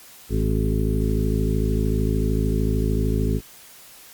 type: harmonic tone with a mistuned harmonic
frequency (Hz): 53.3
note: G#1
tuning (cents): +46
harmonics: 1 / 2 / 3 / 4 / 5 / 7 / 8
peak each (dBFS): -22 / -25 / -27 / -28 / -29 / -30 / -31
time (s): 0.29-3.41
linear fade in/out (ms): 50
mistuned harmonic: 7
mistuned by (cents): -18
effects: white hiss -46 dBFS RMS until 4.13 s + Opus 48 kbps